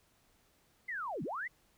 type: linear two-way sweep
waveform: sine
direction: down then up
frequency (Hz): 2093 to 126.7 to 2093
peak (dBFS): -36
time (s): 0.88-1.48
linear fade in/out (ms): 10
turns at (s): 1.23
effects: pink hiss -70 dBFS RMS until 1.77 s